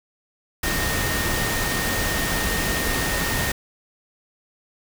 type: tone in noise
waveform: sine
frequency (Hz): 1844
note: A#6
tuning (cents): -19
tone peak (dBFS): -28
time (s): 0.63-3.52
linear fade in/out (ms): 5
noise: pink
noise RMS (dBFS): -24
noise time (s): 0.63-3.52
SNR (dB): -7
effects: none